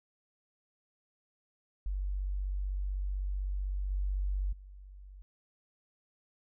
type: tone with level steps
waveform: sine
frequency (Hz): 47.93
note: G1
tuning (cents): -38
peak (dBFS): -31 / -29 / -47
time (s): 1.86-5.22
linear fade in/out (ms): 0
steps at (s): 3.9 / 4.52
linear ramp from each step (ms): 10
effects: none